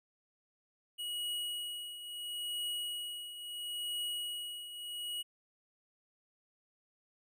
square tone with tremolo, 2908 Hz, F#7, 31 cents flat, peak -35 dBFS, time 0.98-5.23 s, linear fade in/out 20 ms, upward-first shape triangle, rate 0.74 Hz, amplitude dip 70%, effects none

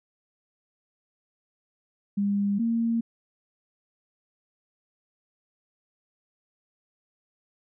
sine tone pair in turn, 201.5 / 230.3 Hz, G3 / A#3, +48 / -21 cents, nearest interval major second, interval 231 cents, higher second, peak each -22 dBFS, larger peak neither, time 2.17-2.59 / 2.59-3.01 s, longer neither, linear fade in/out 10 ms, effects none

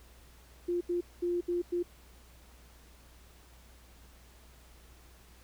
sine tone bursts at uneven times, 350 Hz, F4, 4 cents sharp, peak -28 dBFS, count 5, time 0.68-0.81 / 0.89-1.01 / 1.22-1.41 / 1.48-1.62 / 1.72-1.83 s, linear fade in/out 10 ms, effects added 60 Hz sine -56 dBFS peak until 5.43 s + pink hiss -60 dBFS RMS until 5.43 s

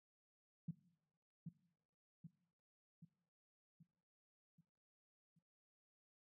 sine tone with echo, 164.81 Hz, E3, in tune, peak -40 dBFS, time 0.68-0.71 s, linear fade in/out 5 ms, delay 780 ms, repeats 6, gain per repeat -5 dB, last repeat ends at 5.39 s, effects noise-tail reverb RT60 0.9 s tail -20 dB re dry + high-pass 100 Hz 12 dB/octave

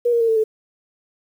sine tone with pitch steps, 480 / 468.8 / 457.8 / 447.1 / 436.6 Hz, B4 / A#4 / A#4 / A4 / A4, -49 / +10 / -31 / +28 / -13 cents, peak -14 dBFS, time 0.05-0.44 s, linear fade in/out 10 ms, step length 78 ms, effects 8-bit

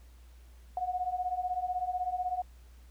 sine beating tone pair, 717 / 733 Hz, F5 / F#5, +45 / -16 cents, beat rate 16 Hz, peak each -35 / -32 dBFS, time 0.77-2.42 s, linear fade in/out 2 ms, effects added 60 Hz sine -51 dBFS peak until 2.9 s + pink hiss -65 dBFS RMS until 2.9 s

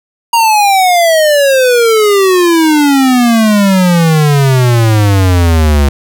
square exponential sweep, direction down, 942 to 69.3 Hz, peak -6 dBFS, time 0.33-5.89 s, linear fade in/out 5 ms, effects none

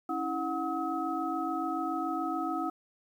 sine tone cluster, 278.6 / 325.6 / 734 / 1278 Hz, C#4 / E4 / F#5 / D#6, +9 / -21 / -14 / +46 cents, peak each -37 / -34 / -35 / -35 dBFS, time 0.09-2.7 s, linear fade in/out 5 ms, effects 10-bit

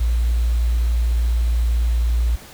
sine tone with quantisation, 58.27 Hz, A#1, in tune, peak -15 dBFS, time 0-2.36 s, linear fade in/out 10 ms, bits 7, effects pink hiss -41 dBFS RMS until 2.53 s

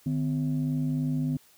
sine tone pair together, 151.3 / 254.5 Hz, D#3 / C4, -48 / -48 cents, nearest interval major sixth, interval 900 cents, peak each -26 / -27 dBFS, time 0.06-1.37 s, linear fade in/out 5 ms, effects tanh soft clip ceiling -20 dBFS + white hiss -59 dBFS RMS until 1.57 s

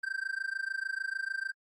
triangle tone with amplitude modulation, 1568 Hz, G6, in tune, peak -27 dBFS, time 0.03-1.51 s, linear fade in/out 10 ms, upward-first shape sine, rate 26.7 Hz, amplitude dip 95%, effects AAC 32 kbps

